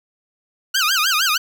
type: tone with vibrato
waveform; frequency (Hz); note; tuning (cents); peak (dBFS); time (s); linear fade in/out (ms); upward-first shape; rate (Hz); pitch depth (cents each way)
15% pulse; 1396.9; F6; 0; -9; 0.74-1.38; 10; sine; 6.5; 250
effects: none